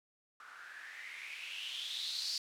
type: noise with low-pass filter sweep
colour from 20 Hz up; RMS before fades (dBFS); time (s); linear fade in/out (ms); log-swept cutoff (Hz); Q
violet; -43; 0.4-2.38; 2; 1300 to 4800; 6.8
effects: none